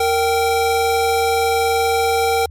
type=tone pair together; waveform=square; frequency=462.6 / 778 Hz; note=A#4 / G5; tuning=-13 / -13 cents; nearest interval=major sixth; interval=900 cents; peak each=-18 dBFS; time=0-2.46 s; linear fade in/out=5 ms; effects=added 79 Hz sine -33 dBFS peak until 2.5 s + MP3 64 kbps